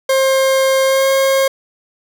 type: tone with pitch glide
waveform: 40% pulse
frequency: 532 to 538.5 Hz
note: C5 to C5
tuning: +29 to +50 cents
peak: -10 dBFS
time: 0.09-1.48 s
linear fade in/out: 5 ms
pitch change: +21 cents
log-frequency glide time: 0.84-1.08 s
effects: none